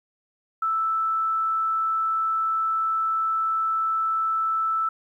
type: tone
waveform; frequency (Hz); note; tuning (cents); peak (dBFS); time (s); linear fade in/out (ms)
sine; 1318.5; E6; 0; -21; 0.62-4.89; 5
effects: 10-bit